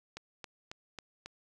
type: click train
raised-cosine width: 0.2 ms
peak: -25 dBFS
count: 5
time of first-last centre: 0.17-1.26 s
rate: 3.67 Hz
effects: none